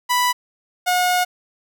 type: tone pair in turn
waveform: sawtooth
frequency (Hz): 987.8 / 722.7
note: B5 / F#5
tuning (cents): 0 / -41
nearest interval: perfect fourth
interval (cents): 541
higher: first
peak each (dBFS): -12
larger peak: neither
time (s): 0.09-0.33 / 0.86-1.25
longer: second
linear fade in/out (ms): 20
effects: none